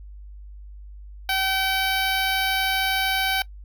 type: tone with notch filter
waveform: 10% pulse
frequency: 767 Hz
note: G5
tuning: 38 cents flat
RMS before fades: -23 dBFS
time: 1.29-3.42 s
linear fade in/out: 2 ms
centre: 7800 Hz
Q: 1.1
effects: noise-tail reverb RT60 0.1 s tail -21 dB re dry + added 50 Hz sine -38 dBFS peak until 3.64 s